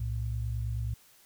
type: tone pair together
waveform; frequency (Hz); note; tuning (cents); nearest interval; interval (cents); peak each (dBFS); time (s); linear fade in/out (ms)
sine; 63.66 / 113; C2 / A2; -47 / +47; minor seventh; 994; -33 / -32; 0-0.94; 5
effects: white hiss -60 dBFS RMS until 1.25 s